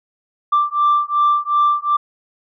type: beating tone pair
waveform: sine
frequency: 1176 / 1178.7 Hz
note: D6 / D6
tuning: +2 / +6 cents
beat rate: 2.7 Hz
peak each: -15 dBFS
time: 0.52-1.97 s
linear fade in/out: 10 ms
effects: tanh soft clip ceiling -8 dBFS